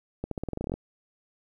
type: accelerating click train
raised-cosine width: 2 ms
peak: -18 dBFS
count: 13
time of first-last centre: 0.24-0.74 s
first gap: 73 ms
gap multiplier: 0.89
effects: 10-bit